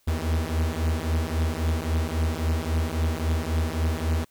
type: beating tone pair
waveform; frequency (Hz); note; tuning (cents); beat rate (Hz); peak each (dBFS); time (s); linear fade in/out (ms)
45% pulse; 78 / 81.7; D#2 / E2; +5 / -15; 3.7; -26; 0.07-4.25; 10
effects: white hiss -65 dBFS RMS until 4.3 s